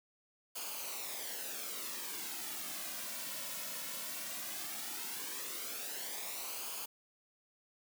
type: noise with flanger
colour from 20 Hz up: white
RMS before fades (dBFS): -42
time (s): 0.55-6.86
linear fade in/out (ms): 10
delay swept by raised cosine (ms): 0.52 to 2.52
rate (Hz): 0.16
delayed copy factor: -0.6
effects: high-pass 200 Hz 12 dB/octave